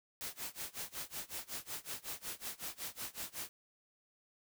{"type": "noise with tremolo", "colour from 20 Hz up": "white", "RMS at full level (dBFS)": -41, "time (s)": [0.21, 3.49], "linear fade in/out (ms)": 0, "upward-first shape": "sine", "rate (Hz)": 5.4, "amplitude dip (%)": 95, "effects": []}